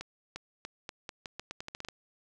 accelerating click train, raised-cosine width 0.2 ms, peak -22 dBFS, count 14, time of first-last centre 0.01-1.886 s, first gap 350 ms, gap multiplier 0.83, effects none

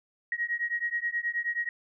sine beating tone pair, 1887 / 1896.4 Hz, A#6 / A#6, +21 / +29 cents, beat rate 9.4 Hz, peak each -31 dBFS, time 0.32-1.69 s, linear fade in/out 2 ms, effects none

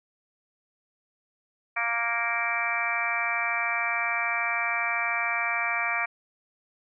harmonic tone with a mistuned harmonic, 233.1 Hz, A#3, in tune, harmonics 3 / 4 / 5 / 6 / 7 / 8 / 9 / 10, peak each -34 / -37 / -33 / -35 / -35 / -33 / -39 / -28 dBFS, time 1.76-6.06 s, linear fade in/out 10 ms, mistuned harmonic 9, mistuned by +33 cents, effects none

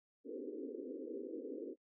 white band-pass noise, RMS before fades -45 dBFS, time 0.24-1.76 s, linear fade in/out 50 ms, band 250 to 500 Hz, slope 96 dB/octave, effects noise-tail reverb RT60 0.1 s tail -24 dB re dry

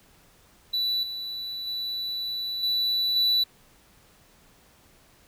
triangle tone with level steps, 3959 Hz, B7, 3 cents sharp, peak -22 / -30 / -27 / -21 / -18 dBFS, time 0.73-3.44 s, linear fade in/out 10 ms, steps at 1.03 / 1.67 / 2.63 / 3.16 s, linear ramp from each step 2 ms, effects pink hiss -58 dBFS RMS until 5.27 s

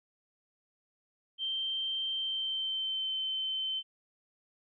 sine tone with pitch glide, 3136 to 3082 Hz, G7 to G7, 0 to -30 cents, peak -31 dBFS, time 1.38-3.83 s, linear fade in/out 50 ms, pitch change -30 cents, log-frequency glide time 2.12-3.14 s, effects none

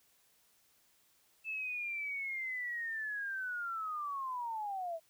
sine linear sweep, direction down, 2637 to 636 Hz, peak -36 dBFS, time 1.44-5 s, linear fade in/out 50 ms, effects white hiss -70 dBFS RMS until 5.09 s

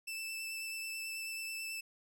sawtooth tone with vibrato, 2647 Hz, E7, 7 cents sharp, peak -36 dBFS, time 0.07-1.81 s, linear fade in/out 10 ms, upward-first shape sine, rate 9.2 Hz, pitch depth 13 cents each way, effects none

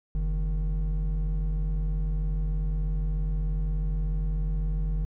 triangle tone pair together, 46.25 / 155.56 Hz, F#1 / D#3, 0 / 0 cents, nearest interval octave + major sixth, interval 2100 cents, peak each -22 / -30 dBFS, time 0.15-5.05 s, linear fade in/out 0 ms, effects tanh soft clip ceiling -19 dBFS

